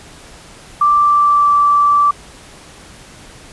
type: tone with pitch glide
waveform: sine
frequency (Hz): 1174.7 to 1163.2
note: D6 to D6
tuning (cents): 0 to -17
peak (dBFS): -8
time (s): 0.81-2.11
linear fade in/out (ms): 5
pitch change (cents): -17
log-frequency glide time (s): 0.99-1.52
effects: pink hiss -39 dBFS RMS until 3.52 s + resampled to 24000 Hz